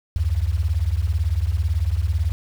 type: beating tone pair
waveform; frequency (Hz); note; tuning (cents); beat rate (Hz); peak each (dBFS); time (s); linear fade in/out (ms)
sine; 70.9 / 88.9; C#2 / F2; +40 / +31; 18; -21; 0.16-2.32; 0
effects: 7-bit